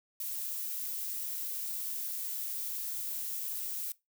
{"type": "noise", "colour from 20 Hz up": "violet", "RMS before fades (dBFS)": -37, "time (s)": [0.2, 3.92], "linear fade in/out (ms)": 2, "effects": ["noise-tail reverb RT60 0.2 s tail -20 dB re dry"]}